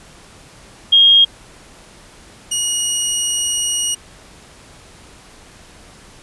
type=tone pair in turn; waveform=sine / 5% pulse; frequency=3248 / 2894 Hz; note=G#7 / F#7; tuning=-39 / -39 cents; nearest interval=major second; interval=200 cents; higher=first; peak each=-6 dBFS; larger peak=neither; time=0.92-1.25 / 2.51-3.95 s; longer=second; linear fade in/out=10 ms; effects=pink hiss -43 dBFS RMS until 6.22 s + resampled to 24000 Hz